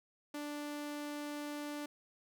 sawtooth tone, 293.7 Hz, D4, in tune, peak -36 dBFS, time 0.34-1.86 s, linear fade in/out 5 ms, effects none

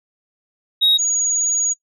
sine tone pair in turn, 3783 / 6741 Hz, A#7 / G#8, +25 / +25 cents, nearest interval minor seventh, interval 1000 cents, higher second, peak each -10 / -15 dBFS, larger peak first, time 0.81-0.98 / 0.98-1.74 s, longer second, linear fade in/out 20 ms, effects noise-tail reverb RT60 0.1 s tail -23 dB re dry + tanh soft clip ceiling -8 dBFS

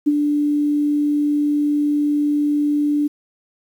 sine tone with ADSR envelope, 293.7 Hz, D4, in tune, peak -10 dBFS, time 0.06-3.08 s, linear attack 17 ms, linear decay 35 ms, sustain -5 dB, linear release 14 ms, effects 8-bit

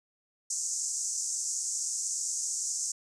white band-pass noise, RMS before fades -33 dBFS, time 0.5-2.92 s, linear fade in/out 5 ms, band 6000 to 7900 Hz, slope 48 dB/octave, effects none

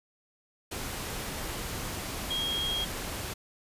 sine tone in noise, 3259 Hz, G#7, 33 cents flat, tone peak -29 dBFS, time 2.3-2.85 s, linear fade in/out 10 ms, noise pink, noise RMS -36 dBFS, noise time 0.71-3.34 s, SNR +4 dB, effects resampled to 32000 Hz

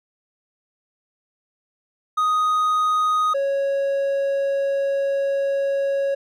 triangle tone pair in turn, 1247 / 552.9 Hz, D#6 / C#5, +3 / -5 cents, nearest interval octave + major second, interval 1408 cents, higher first, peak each -15 / -17 dBFS, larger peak first, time 2.17-3.34 / 3.34-6.15 s, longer second, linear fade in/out 10 ms, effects none

